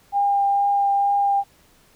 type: tone with vibrato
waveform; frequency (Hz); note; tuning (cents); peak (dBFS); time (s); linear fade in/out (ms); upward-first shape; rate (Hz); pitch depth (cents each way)
sine; 802; G5; +39; -16; 0.12-1.44; 50; triangle; 2.2; 11
effects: pink hiss -56 dBFS RMS until 1.95 s